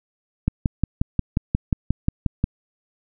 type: click train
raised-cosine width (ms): 5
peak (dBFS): -6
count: 12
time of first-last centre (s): 0.48-2.441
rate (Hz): 5.61
effects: none